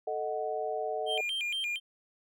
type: chord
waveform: sine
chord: D# diminished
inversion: second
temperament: equal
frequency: 440 / 622.3 / 740 Hz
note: A4 / D#5 / F#5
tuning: 0 / 0 / 0 cents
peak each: -35 dBFS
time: 0.07-1.21 s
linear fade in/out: 5 ms
type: tone with vibrato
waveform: triangle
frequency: 2756 Hz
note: F7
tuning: 24 cents flat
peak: -29 dBFS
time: 1.06-1.8 s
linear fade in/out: 50 ms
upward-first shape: square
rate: 4.3 Hz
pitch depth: 230 cents each way
effects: none